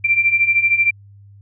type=beating tone pair; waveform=sine; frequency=2349 / 2362 Hz; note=D7 / D7; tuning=0 / +9 cents; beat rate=13 Hz; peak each=-18 / -14 dBFS; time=0.04-0.91 s; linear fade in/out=10 ms; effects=added 100 Hz sine -41 dBFS peak until 1.41 s